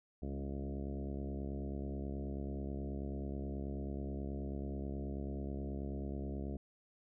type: harmonic tone with a mistuned harmonic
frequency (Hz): 69.3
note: C#2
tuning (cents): 0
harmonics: 1 / 2 / 3 / 4 / 5 / 6 / 7 / 8 / 9 / 10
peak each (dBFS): -41 / -47 / -45 / -47 / -49 / -51 / -57 / -57 / -55 / -59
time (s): 0.22-6.57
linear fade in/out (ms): 5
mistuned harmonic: 3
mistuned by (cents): -27
effects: none